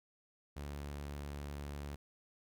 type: tone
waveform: sawtooth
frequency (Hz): 71.9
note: D2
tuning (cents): -36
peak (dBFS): -38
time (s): 0.56-1.96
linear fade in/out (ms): 10
effects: none